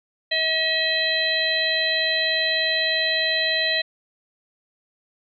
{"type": "harmonic tone with a mistuned harmonic", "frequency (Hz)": 639, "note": "D#5", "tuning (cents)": 46, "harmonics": [1, 3, 4, 5, 6], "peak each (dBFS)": [-28, -24, -29, -29, -23], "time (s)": [0.31, 3.82], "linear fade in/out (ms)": 10, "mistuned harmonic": 6, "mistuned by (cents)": 77, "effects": []}